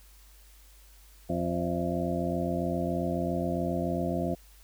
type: harmonic tone with a mistuned harmonic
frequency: 87.31 Hz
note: F2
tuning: in tune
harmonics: 1 / 2 / 3 / 4 / 6 / 7 / 8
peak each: -37 / -32 / -34 / -35 / -37 / -38 / -34 dBFS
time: 1.29-4.35 s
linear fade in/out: 10 ms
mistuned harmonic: 8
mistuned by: -61 cents
effects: added 50 Hz sine -53 dBFS peak until 4.63 s + white hiss -59 dBFS RMS until 4.63 s